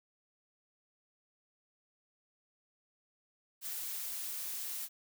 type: noise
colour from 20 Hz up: blue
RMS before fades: -40 dBFS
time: 3.61-4.89 s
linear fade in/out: 50 ms
effects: none